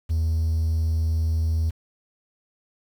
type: tone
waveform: triangle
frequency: 80.6 Hz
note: E2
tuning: 38 cents flat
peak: -17 dBFS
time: 0.09-1.71 s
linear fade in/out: 20 ms
effects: tanh soft clip ceiling -14 dBFS + 8-bit